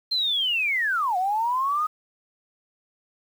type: linear two-way sweep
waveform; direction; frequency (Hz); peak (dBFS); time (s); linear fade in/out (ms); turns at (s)
sine; down then up; 4186 to 712 to 1264; -21; 0.11-1.87; 10; 1.17
effects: 8-bit